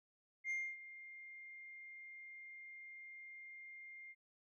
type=tone with ADSR envelope; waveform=sine; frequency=2113 Hz; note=C7; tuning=16 cents sharp; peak=-34 dBFS; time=0.44-4.15 s; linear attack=65 ms; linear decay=260 ms; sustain=-17 dB; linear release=42 ms; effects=tanh soft clip ceiling -36 dBFS